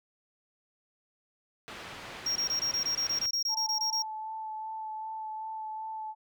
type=low-pass noise; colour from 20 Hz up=white; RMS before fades=-44 dBFS; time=1.68-3.26 s; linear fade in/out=0 ms; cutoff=2600 Hz; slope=12 dB/octave
type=tone bursts; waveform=triangle; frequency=5588 Hz; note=F8; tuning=in tune; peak=-26 dBFS; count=15; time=2.26-4.023 s; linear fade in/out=5 ms; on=97 ms; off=22 ms
type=tone with vibrato; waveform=sine; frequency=874 Hz; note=A5; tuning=12 cents flat; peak=-35 dBFS; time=3.48-6.15 s; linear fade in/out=50 ms; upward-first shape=sine; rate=2.6 Hz; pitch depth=14 cents each way
effects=none